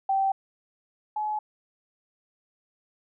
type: tone pair in turn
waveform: sine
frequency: 777 / 850.1 Hz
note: G5 / G#5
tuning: -16 / +40 cents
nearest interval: major second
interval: 156 cents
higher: second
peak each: -21 / -26 dBFS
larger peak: first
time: 0.09-0.32 / 1.16-1.39 s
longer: neither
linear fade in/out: 5 ms
effects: none